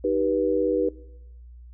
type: chord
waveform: sine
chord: Eb augmented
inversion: none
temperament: just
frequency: 311.1 / 388.9 / 486.1 Hz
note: Eb4 / G4 / B4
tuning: 0 / -14 / -28 cents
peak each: -27 / -25 / -23 dBFS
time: 0.04-0.89 s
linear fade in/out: 5 ms
effects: noise-tail reverb RT60 1.0 s tail -21 dB re dry + added 60 Hz sine -42 dBFS peak until 1.73 s